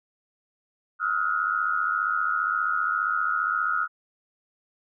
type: tone cluster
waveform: sine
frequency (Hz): 1267 / 1369 / 1444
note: D#6 / F6 / F#6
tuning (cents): +31 / -35 / -43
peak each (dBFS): -27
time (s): 0.99-3.88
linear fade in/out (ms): 50
effects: none